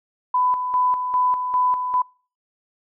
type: tone with tremolo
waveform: sine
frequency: 1000 Hz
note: B5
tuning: 21 cents sharp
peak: -16 dBFS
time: 0.34-2.02 s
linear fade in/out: 5 ms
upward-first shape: square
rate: 2.5 Hz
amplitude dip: 55%
effects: noise-tail reverb RT60 0.4 s tail -26 dB re dry